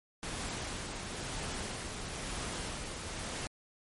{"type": "noise with tremolo", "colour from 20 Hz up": "pink", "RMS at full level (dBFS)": -38, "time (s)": [0.23, 3.47], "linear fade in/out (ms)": 0, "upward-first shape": "sine", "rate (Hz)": 1, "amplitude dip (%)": 30, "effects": ["MP3 48 kbps"]}